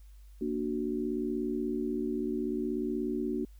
sine chord, Bb augmented, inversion none, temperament equal, 233.1 / 293.7 / 370 Hz, Bb3 / D4 / F#4, 0 / 0 / 0 cents, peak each -34 dBFS, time 0.41-3.45 s, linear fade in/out 5 ms, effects added 50 Hz sine -49 dBFS peak until 3.59 s + white hiss -69 dBFS RMS until 3.59 s

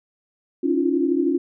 sine tone cluster, 276.8 / 311.6 / 338 / 350.3 Hz, C#4 / D#4 / E4 / F4, -2 / +3 / +43 / +5 cents, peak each -21 / -25 / -27 / -22 dBFS, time 0.63-1.38 s, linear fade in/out 10 ms, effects none

